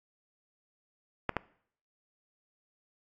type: clicks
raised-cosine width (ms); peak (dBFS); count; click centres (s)
0.5; -13; 2; 1.293 / 1.367
effects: noise-tail reverb RT60 0.6 s tail -21 dB re dry + AAC 48 kbps